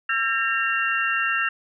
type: tone cluster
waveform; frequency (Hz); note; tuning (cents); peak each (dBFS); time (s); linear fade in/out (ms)
sine; 1345 / 1605 / 1828 / 2760; E6 / G6 / A#6 / F7; +34 / +40 / -34 / -21; -26; 0.09-1.49; 5
effects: none

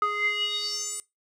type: tone with band-pass filter sweep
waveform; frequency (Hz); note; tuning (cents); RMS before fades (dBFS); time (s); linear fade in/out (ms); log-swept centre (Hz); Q
square; 415.3; G#4; 0; -29; 0.02-1; 0; 1300 to 9000; 8
effects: noise-tail reverb RT60 0.2 s tail -22 dB re dry

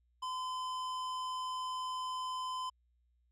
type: tone with hard clipping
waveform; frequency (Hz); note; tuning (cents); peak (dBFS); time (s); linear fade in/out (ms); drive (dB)
sine; 1021; C6; -43; -38; 0.22-2.7; 10; 13
effects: added 60 Hz sine -70 dBFS peak until 3.31 s

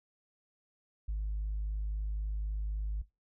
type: tone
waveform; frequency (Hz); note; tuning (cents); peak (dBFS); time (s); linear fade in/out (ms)
sine; 51.91; G#1; 0; -30; 1.08-3.02; 10
effects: noise-tail reverb RT60 0.2 s tail -18 dB re dry + tanh soft clip ceiling -29 dBFS

